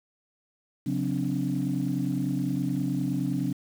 sine tone cluster, 136.9 / 182.4 / 259 / 288.7 Hz, C#3 / F#3 / C4 / D4, -21 / -24 / -17 / -30 cents, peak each -30 dBFS, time 0.86-3.53 s, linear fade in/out 10 ms, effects tanh soft clip ceiling -17 dBFS + 8-bit

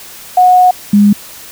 sine tone pair in turn, 730 / 204.8 Hz, F#5 / G#3, -24 / -24 cents, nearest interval octave + minor seventh, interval 2200 cents, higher first, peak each -3 dBFS, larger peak neither, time 0.37-0.71 / 0.93-1.13 s, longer first, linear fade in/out 5 ms, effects white hiss -32 dBFS RMS until 1.51 s

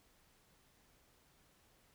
silence, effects pink hiss -70 dBFS RMS until 1.94 s

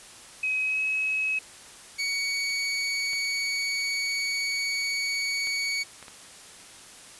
sine tone with pitch glide, 2538 to 2562 Hz, D#7 to E7, +34 to -50 cents, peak -24 dBFS, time 0.43-1.39 s, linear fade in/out 5 ms, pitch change +16 cents, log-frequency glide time 0.63-0.8 s
25% pulse tone, 2242 Hz, C#7, 19 cents sharp, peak -22 dBFS, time 1.98-5.84 s, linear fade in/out 20 ms
clicks, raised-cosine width 0.3 ms, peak -27 dBFS, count 4, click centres 3.133 / 5.472 / 6.027 / 6.082 s
effects white hiss -47 dBFS RMS until 7.19 s + resampled to 24000 Hz

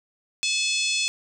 harmonic tone, 860 Hz, A5, 40 cents flat, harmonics 3 / 4 / 5 / 6 / 7 / 8 / 9 / 10, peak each -26 / -28 / -30 / -32 / -33 / -34 / -35 / -36 dBFS, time 0.43-1.08 s, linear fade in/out 0 ms, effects none

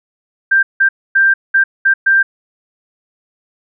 sine tone bursts at uneven times, 1579 Hz, G6, 12 cents sharp, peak -7 dBFS, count 6, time 0.51-0.63 / 0.8-0.89 / 1.15-1.34 / 1.54-1.64 / 1.85-1.94 / 2.06-2.23 s, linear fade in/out 10 ms, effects none

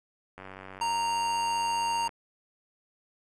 click train, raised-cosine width 0.5 ms, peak -28 dBFS, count 164, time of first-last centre 0.38-2.092 s, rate 95.2 Hz
square tone, 929 Hz, A#5, 6 cents flat, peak -27 dBFS, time 0.81-2.08 s, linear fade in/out 5 ms
effects resampled to 22050 Hz + 10-bit

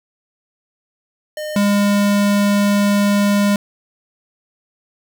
square tone pair in turn, 609 / 203.2 Hz, D#5 / G#3, -37 / -38 cents, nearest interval octave + perfect fifth, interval 1901 cents, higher first, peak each -24 / -13 dBFS, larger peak second, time 1.37-1.56 / 1.56-3.56 s, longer second, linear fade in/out 2 ms, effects none

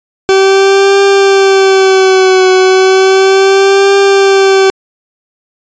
40% pulse tone with vibrato, 384.4 Hz, G4, 34 cents flat, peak -3 dBFS, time 0.29-4.7 s, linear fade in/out 0 ms, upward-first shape triangle, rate 0.34 Hz, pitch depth 53 cents each way, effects resampled to 16000 Hz

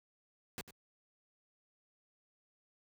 pink noise with echo, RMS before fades -42 dBFS, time 0.58-0.61 s, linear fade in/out 0 ms, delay 97 ms, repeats 1, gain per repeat -13 dB, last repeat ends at 0.707 s, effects high-pass 60 Hz 12 dB/octave

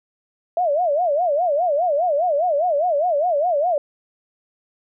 sine tone with vibrato, 642 Hz, E5, 46 cents flat, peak -16 dBFS, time 0.57-3.78 s, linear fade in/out 2 ms, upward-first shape sine, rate 4.9 Hz, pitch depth 230 cents each way, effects none

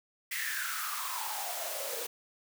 white noise with high-pass filter sweep, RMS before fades -36 dBFS, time 0.31-2.07 s, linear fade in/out 10 ms, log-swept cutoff 2000 to 450 Hz, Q 8.1, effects none

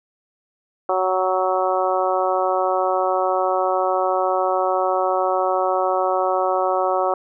harmonic tone, 186.2 Hz, F#3, 11 cents sharp, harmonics 2 / 3 / 4 / 5 / 6 / 7, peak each -25 / -22 / -22 / -27 / -26 / -27 dBFS, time 0.89-7.14 s, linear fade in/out 2 ms, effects none

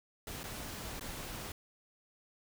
pink noise with dropouts, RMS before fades -43 dBFS, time 0.27-1.52 s, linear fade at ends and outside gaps 2 ms, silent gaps 0.433-0.439 / 0.996-1.009 s, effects none

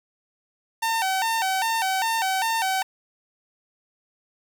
sawtooth tone with vibrato, 830.6 Hz, G#5, in tune, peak -18 dBFS, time 0.82-2.83 s, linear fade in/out 10 ms, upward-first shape square, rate 2.5 Hz, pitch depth 150 cents each way, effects 8-bit

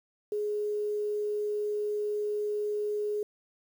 sine tone, 418 Hz, G#4, 11 cents sharp, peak -28 dBFS, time 0.32-3.23 s, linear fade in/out 2 ms, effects 9-bit

